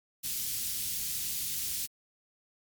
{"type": "band-stop noise", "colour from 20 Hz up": "white", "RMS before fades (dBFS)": -34, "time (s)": [0.23, 1.87], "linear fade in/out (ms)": 20, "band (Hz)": [170, 3600], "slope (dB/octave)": 12, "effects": ["Opus 48 kbps"]}